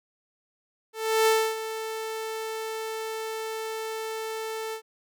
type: tone with ADSR envelope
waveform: sawtooth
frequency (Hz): 442.3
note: A4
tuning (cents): +9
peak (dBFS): -14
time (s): 0.93-4.82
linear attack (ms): 340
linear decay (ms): 280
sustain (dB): -13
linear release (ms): 86
effects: none